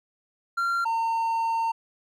triangle tone pair in turn, 1379 / 910.7 Hz, F6 / A#5, -22 / -41 cents, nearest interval perfect fifth, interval 719 cents, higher first, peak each -21 dBFS, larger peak neither, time 0.57-0.85 / 0.85-1.72 s, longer second, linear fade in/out 10 ms, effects none

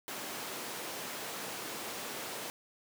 pink high-pass noise, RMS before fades -41 dBFS, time 0.08-2.5 s, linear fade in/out 0 ms, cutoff 290 Hz, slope 12 dB/octave, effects none

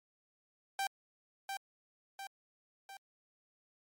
sawtooth tone with echo, 784 Hz, G5, in tune, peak -29 dBFS, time 0.79-0.87 s, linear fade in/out 2 ms, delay 700 ms, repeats 3, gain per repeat -5 dB, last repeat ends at 2.97 s, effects MP3 64 kbps

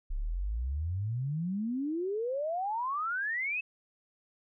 sine exponential sweep, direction up, 31.8 to 2637 Hz, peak -30 dBFS, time 0.1-3.61 s, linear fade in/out 10 ms, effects none

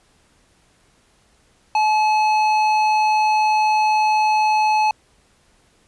sine tone with hard clipping, 858 Hz, A5, 44 cents flat, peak -16 dBFS, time 1.75-4.91 s, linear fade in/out 2 ms, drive 10 dB, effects pink hiss -58 dBFS RMS until 5.87 s + resampled to 24000 Hz

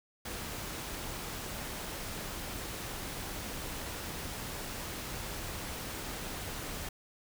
pink noise, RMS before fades -40 dBFS, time 0.25-6.89 s, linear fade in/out 5 ms, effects none

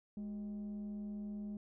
sine tone with frequency modulation, 207.7 Hz, G#3, in tune, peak -38 dBFS, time 0.17-1.57 s, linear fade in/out 2 ms, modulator 168 Hz, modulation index 0.23, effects tanh soft clip ceiling -39 dBFS

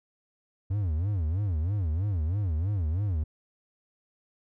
triangle tone with vibrato, 89.5 Hz, F2, 43 cents sharp, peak -23 dBFS, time 0.7-3.24 s, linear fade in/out 10 ms, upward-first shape sine, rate 3.1 Hz, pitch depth 280 cents each way, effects none

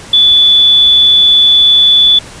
sine tone, 3461 Hz, A7, 29 cents flat, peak -3 dBFS, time 0.13-2.19 s, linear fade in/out 5 ms, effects pink hiss -31 dBFS RMS until 2.4 s + resampled to 22050 Hz

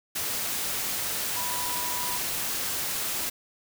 sine tone in noise, 980 Hz, B5, 14 cents flat, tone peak -34 dBFS, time 1.36-2.18 s, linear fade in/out 10 ms, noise white, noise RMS -30 dBFS, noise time 0.15-3.3 s, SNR -7 dB, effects none

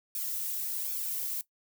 violet noise with flanger, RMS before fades -34 dBFS, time 0.15-1.41 s, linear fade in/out 2 ms, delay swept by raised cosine 1 to 3.1 ms, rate 1.3 Hz, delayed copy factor -0.85, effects noise-tail reverb RT60 0.1 s tail -17 dB re dry

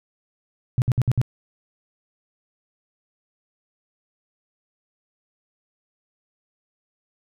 sine tone bursts, 123.47 Hz, B2, in tune, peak -15 dBFS, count 5, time 0.78-1.215 s, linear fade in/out 0 ms, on 39 ms, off 60 ms, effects none

